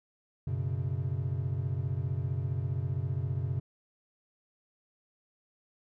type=chord; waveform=triangle; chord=F# suspended fourth; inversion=none; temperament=equal with one note detuned; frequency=94.22 / 123.47 / 138.59 Hz; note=F#2 / B2 / C#3; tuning=+32 / 0 / 0 cents; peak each=-32 dBFS; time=0.47-3.6 s; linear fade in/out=5 ms; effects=none